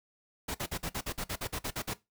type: noise bursts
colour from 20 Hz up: pink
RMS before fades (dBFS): -35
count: 13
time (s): 0.48-1.939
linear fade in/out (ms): 10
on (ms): 67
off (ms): 49
effects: noise-tail reverb RT60 0.2 s tail -18 dB re dry